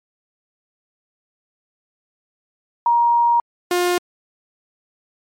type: tone pair in turn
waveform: sine / sawtooth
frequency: 944 / 355.1 Hz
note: A#5 / F4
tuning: +22 / +29 cents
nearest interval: octave + perfect fourth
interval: 1693 cents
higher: first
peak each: -12 dBFS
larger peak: neither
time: 2.86-3.4 / 3.71-3.98 s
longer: first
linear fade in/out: 2 ms
effects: MP3 64 kbps